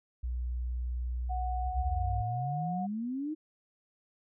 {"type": "tone", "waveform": "sine", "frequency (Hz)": 61.1, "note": "B1", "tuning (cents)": -18, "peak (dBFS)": -31, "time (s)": [0.23, 2.22], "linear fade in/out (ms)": 10}
{"type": "tone with pitch glide", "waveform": "sine", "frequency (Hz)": [738, 724.9], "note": ["F#5", "F#5"], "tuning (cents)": [-5, -36], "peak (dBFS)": -34, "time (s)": [1.29, 2.87], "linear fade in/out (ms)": 20, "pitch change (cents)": -31, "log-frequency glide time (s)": [1.84, 2.13]}
{"type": "exponential sweep", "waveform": "sine", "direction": "up", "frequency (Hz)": [61.9, 318.8], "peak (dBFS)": -32, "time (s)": [1.65, 3.35], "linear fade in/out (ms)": 20}
{"effects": []}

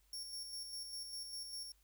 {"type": "tone with tremolo", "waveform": "sawtooth", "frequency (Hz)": 5490, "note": "F8", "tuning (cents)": -31, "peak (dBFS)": -40, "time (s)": [0.13, 1.72], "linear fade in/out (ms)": 2, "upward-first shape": "square", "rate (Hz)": 5, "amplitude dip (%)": 40, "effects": ["added 50 Hz sine -70 dBFS peak until 1.83 s", "white hiss -75 dBFS RMS until 1.83 s"]}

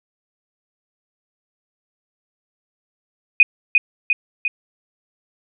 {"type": "tone with echo", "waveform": "sine", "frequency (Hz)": 2489, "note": "D#7", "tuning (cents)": 0, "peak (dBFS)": -5, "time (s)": [3.4, 3.43], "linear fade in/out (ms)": 2, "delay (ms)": 350, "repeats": 3, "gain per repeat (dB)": -4, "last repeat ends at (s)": 4.48, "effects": []}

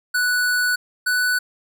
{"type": "tone pair in turn", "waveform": "square", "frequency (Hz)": [1480, 1488.6], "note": ["F#6", "F#6"], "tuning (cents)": [0, 10], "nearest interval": "unison", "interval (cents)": 10, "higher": "second", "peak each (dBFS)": -18, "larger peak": "neither", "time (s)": [[0.14, 0.76], [1.06, 1.39]], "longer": "first", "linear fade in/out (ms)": 10, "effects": []}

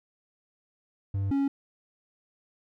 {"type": "tone pair in turn", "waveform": "triangle", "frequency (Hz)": [98.3, 277], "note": ["G2", "C#4"], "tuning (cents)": [5, -1], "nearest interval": "octave + tritone", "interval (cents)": 1794, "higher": "second", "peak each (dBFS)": [-24, -21], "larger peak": "second", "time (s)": [[1.14, 1.31], [1.31, 1.48]], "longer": "neither", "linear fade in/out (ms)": 5, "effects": []}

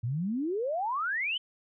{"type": "exponential sweep", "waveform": "sine", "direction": "up", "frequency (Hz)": [110, 3136], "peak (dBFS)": -28, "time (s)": [0.03, 1.38], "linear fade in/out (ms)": 10, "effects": []}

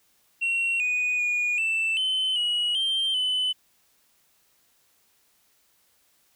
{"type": "tone with pitch steps", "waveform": "sine", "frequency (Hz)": [2732, 2477, 2446, 2659, 3055, 2912, 3153, 3016], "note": ["F7", "D#7", "D#7", "E7", "G7", "F#7", "G7", "F#7"], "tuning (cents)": [-39, -8, -30, 14, -45, -28, 9, 32], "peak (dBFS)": -20, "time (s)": [0.41, 3.53], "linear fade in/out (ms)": 20, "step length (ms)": 390, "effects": ["tanh soft clip ceiling -21 dBFS", "white hiss -65 dBFS RMS until 6.35 s"]}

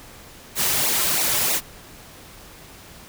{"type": "noise with flanger", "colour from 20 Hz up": "white", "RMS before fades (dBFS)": -21, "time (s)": [0.55, 1.61], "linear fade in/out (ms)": 50, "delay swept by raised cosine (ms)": [0.6, 4.3], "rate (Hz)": 3.1, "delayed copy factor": -0.8, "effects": ["pink hiss -44 dBFS RMS until 3.08 s"]}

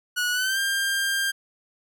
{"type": "tone with pitch glide", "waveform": "sawtooth", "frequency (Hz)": [1463, 1595.4], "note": ["F#6", "G6"], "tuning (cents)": [-20, 30], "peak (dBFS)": -19, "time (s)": [0.16, 1.32], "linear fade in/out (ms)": 20, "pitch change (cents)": 150, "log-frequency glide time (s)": [0.32, 0.59], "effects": []}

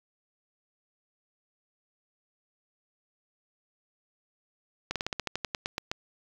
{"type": "slowing click train", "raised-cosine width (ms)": 0.2, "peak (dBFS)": -13, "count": 13, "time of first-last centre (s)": [4.91, 5.915], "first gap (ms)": 47, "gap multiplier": 1.1, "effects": ["low-pass 7000 Hz 12 dB/octave", "7-bit"]}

